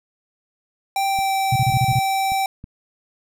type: tone with pitch glide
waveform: square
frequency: 784 to 775.4 Hz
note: G5 to G5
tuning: 0 to -19 cents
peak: -19 dBFS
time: 0.96-2.46 s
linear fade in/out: 2 ms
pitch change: -19 cents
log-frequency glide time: 1.06-1.33 s
type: clicks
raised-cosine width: 5 ms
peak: -23 dBFS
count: 6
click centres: 1.189 / 1.724 / 1.77 / 1.929 / 2.32 / 2.641 s
type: tone bursts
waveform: sine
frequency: 125.4 Hz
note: B2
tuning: 27 cents sharp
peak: -15 dBFS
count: 7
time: 1.52-1.992 s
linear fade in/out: 5 ms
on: 40 ms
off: 32 ms
effects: none